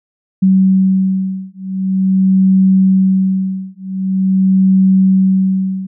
sine beating tone pair, 189.6 / 190.05 Hz, F#3 / F#3, +43 / +47 cents, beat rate 0.45 Hz, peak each -12 dBFS, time 0.42-5.87 s, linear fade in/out 10 ms, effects none

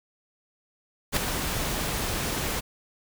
pink noise with ADSR envelope, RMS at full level -21 dBFS, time 1.12-2.61 s, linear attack 47 ms, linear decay 5 ms, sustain -8 dB, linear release 22 ms, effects none

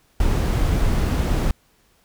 brown noise, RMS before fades -19 dBFS, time 0.2-1.51 s, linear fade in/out 2 ms, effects pink hiss -60 dBFS RMS until 2.04 s

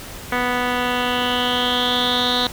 10% pulse tone with low-pass filter sweep, 246.9 Hz, B3, in tune, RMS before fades -20 dBFS, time 0.32-2.47 s, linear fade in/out 2 ms, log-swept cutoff 2300 to 3900 Hz, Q 7, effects pink hiss -35 dBFS RMS until 2.52 s

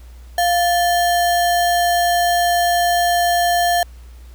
sine tone with sample-and-hold, 698.5 Hz, F5, in tune, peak -13 dBFS, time 0.38-3.83 s, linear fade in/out 2 ms, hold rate 2450 Hz, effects added 60 Hz sine -36 dBFS peak until 4.34 s + pink hiss -52 dBFS RMS until 4.34 s

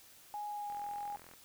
sine tone with pitch glide, 830.6 to 820.6 Hz, G#5 to G#5, 0 to -21 cents, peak -38 dBFS, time 0.34-1.16 s, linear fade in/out 0 ms, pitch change -21 cents, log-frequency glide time 0.5-0.72 s
click train, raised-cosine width 0.5 ms, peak -39 dBFS, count 28, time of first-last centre 0.7-1.337 s, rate 42.4 Hz
effects white hiss -59 dBFS RMS until 1.44 s

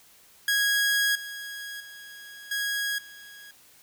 sawtooth tone with level steps, 1651 Hz, G#6, 11 cents flat, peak -18 / -32 / -39 / -23 / -41 dBFS, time 0.48-3.51 s, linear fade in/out 2 ms, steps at 1.15 / 1.8 / 2.51 / 2.98 s, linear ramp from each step 5 ms, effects white hiss -56 dBFS RMS until 3.82 s

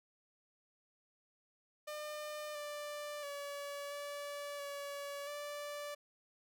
sawtooth tone with pitch steps, 602 / 590 / 570 / 576 / 568 / 584 Hz, D5 / D5 / C#5 / D5 / C#5 / D5, +43 / +8 / +48 / -34 / +42 / -10 cents, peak -38 dBFS, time 1.87-5.95 s, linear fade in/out 10 ms, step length 680 ms, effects none

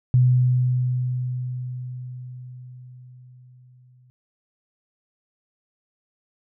sine tone with exponential decay, 125.6 Hz, B2, 30 cents sharp, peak -12 dBFS, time 0.14-4.1 s, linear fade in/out 0 ms, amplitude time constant 860 ms, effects none

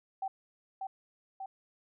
sine tone with echo, 772 Hz, G5, 27 cents flat, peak -32 dBFS, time 0.22-0.28 s, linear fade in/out 5 ms, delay 590 ms, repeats 2, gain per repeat -3 dB, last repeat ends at 1.46 s, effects none

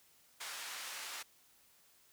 pink band-pass noise, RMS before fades -45 dBFS, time 0.4-1.23 s, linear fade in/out 10 ms, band 1200 to 11000 Hz, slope 12 dB/octave, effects white hiss -67 dBFS RMS until 2.12 s

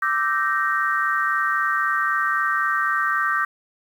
sine chord, E half-diminished seventh, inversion third, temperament equal with one note detuned, 1174.7 / 1318.5 / 1553.6 / 1864.7 Hz, D6 / E6 / G6 / Bb6, 0 / 0 / -16 / 0 cents, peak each -23 / -27 / -23 / -26 dBFS, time 0.02-3.45 s, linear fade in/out 5 ms, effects 8-bit

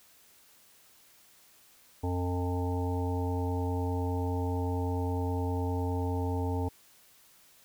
harmonic tone, 89.5 Hz, F2, 43 cents sharp, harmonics 1 / 3 / 5 / 7 / 9 / 10, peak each -30 / -35 / -37 / -45 / -41 / -41 dBFS, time 2.03-6.69 s, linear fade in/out 10 ms, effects white hiss -60 dBFS RMS until 7.64 s

